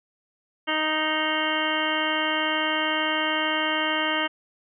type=harmonic tone; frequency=311.1 Hz; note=D#4; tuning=in tune; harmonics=1 / 2 / 3 / 4 / 5 / 6 / 7 / 9 / 10; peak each=-31 / -31 / -31 / -31 / -31 / -31 / -31 / -31 / -31 dBFS; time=0.67-4.28 s; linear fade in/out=20 ms; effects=none

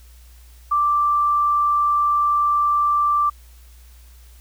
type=tone; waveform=sine; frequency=1174.7 Hz; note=D6; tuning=in tune; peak=-15 dBFS; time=0.71-3.3 s; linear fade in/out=10 ms; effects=added 60 Hz sine -43 dBFS peak until 4.4 s + white hiss -54 dBFS RMS until 4.4 s

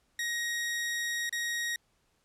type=tone with dropouts; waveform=sawtooth; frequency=1884 Hz; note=A#6; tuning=18 cents sharp; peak=-27 dBFS; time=0.19-1.76 s; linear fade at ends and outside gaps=2 ms; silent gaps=1.294-1.326 s; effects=pink hiss -72 dBFS RMS until 2.24 s + low-pass 11000 Hz 12 dB/octave

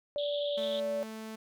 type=tone with pitch glide; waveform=sine; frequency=580 to 576.3 Hz; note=D5 to D5; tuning=-22 to -33 cents; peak=-30 dBFS; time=0.16-1.03 s; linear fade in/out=0 ms; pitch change=-11 cents; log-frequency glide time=0.36-0.71 s
type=band-pass noise; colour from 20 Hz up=white; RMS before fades=-41 dBFS; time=0.18-0.8 s; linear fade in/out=2 ms; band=3200 to 3700 Hz; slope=96 dB/octave
type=tone; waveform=sawtooth; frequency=219.9 Hz; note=A3; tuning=1 cent flat; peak=-36 dBFS; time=0.57-1.36 s; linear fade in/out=10 ms
effects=none

